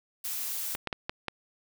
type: noise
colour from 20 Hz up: blue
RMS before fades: -34 dBFS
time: 0.24-0.76 s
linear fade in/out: 10 ms
type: clicks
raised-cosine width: 0.3 ms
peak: -15 dBFS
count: 5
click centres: 0.751 / 0.873 / 0.928 / 1.095 / 1.283 s
effects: none